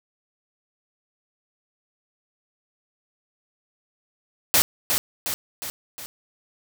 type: noise with echo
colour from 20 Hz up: white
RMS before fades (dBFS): -17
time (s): 4.54-4.62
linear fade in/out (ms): 0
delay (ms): 360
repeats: 4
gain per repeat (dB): -5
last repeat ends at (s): 6.06
effects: none